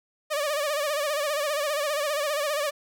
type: tone with vibrato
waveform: sawtooth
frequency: 589 Hz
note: D5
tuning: 5 cents sharp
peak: -21 dBFS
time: 0.3-2.71 s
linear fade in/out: 20 ms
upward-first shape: sine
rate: 15 Hz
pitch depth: 91 cents each way
effects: none